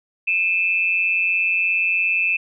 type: tone pair together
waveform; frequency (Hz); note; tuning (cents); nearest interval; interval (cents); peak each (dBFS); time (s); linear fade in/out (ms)
sine; 2446 / 2629; D#7 / E7; -30 / -5; minor second; 125; -22 / -18; 0.27-2.37; 10
effects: none